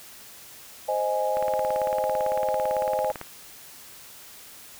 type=chord; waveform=sine; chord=Ab major; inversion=first; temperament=equal; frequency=523.3 / 622.3 / 830.6 Hz; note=C5 / Eb5 / Ab5; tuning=0 / 0 / 0 cents; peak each=-27 dBFS; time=0.88-3.12 s; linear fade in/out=10 ms
type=click train; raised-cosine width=0.5 ms; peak=-19 dBFS; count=34; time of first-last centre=1.37-3.214 s; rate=17.9 Hz
effects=white hiss -46 dBFS RMS until 4.79 s